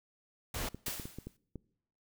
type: noise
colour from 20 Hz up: pink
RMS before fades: -37 dBFS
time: 0.54-0.69 s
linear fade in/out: 5 ms
type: clicks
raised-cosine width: 3 ms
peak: -29 dBFS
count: 7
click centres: 0.746 / 0.882 / 0.998 / 1.055 / 1.186 / 1.27 / 1.557 s
type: noise with exponential decay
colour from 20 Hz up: white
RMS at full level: -35 dBFS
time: 0.86-1.37 s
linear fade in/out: 5 ms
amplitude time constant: 110 ms
effects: noise-tail reverb RT60 0.7 s tail -23 dB re dry